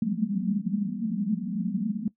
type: band-pass noise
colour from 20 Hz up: white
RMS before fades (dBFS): -28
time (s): 0.02-2.08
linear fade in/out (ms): 5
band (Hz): 180 to 230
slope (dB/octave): 96
effects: noise-tail reverb RT60 0.1 s tail -19 dB re dry